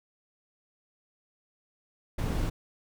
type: noise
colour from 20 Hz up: brown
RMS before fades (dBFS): -29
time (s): 2.18-2.5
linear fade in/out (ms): 10
effects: none